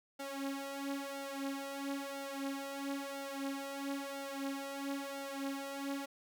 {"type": "tone with flanger", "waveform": "sawtooth", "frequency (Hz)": 276.3, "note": "C#4", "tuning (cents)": -6, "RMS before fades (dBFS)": -41, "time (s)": [0.19, 6.06], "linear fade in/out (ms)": 10, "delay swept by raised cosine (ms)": [1.4, 5.2], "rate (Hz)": 1, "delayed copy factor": 0.85, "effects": []}